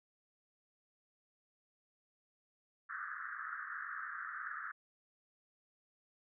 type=band-pass noise; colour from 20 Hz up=pink; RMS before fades=-44 dBFS; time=2.89-4.72 s; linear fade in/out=10 ms; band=1200 to 1800 Hz; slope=96 dB/octave; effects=none